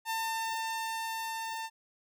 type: tone with level ramp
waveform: sawtooth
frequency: 899 Hz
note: A5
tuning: 37 cents sharp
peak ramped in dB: -27 to -32 dBFS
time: 0.05-1.7 s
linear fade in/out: 50 ms
effects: none